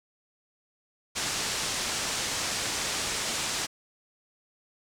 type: low-pass noise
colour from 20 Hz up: white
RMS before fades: -31 dBFS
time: 1.15-3.67 s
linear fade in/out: 20 ms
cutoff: 8000 Hz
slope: 24 dB/octave
effects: none